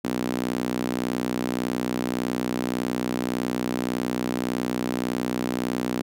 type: tone with high-pass filter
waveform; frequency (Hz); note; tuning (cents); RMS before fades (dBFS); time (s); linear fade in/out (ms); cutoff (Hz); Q
sawtooth; 61.74; B1; 0; -27; 0.04-6.02; 10; 250; 2.4
effects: none